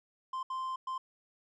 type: tone bursts at uneven times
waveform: triangle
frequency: 1043 Hz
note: C6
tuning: 6 cents flat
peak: -32 dBFS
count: 3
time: 0.33-0.43 / 0.5-0.76 / 0.87-0.98 s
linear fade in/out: 5 ms
effects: resampled to 22050 Hz